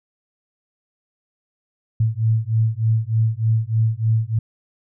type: beating tone pair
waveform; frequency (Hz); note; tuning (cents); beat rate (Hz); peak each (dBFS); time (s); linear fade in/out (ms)
sine; 110 / 113.3; A2 / A#2; 0 / -49; 3.3; -19; 2-4.39; 5
effects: none